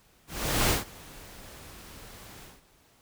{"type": "noise with ADSR envelope", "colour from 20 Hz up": "pink", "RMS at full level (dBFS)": -23, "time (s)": [0.27, 2.62], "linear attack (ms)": 420, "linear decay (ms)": 150, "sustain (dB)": -24, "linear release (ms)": 190, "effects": ["pink hiss -62 dBFS RMS until 3.01 s"]}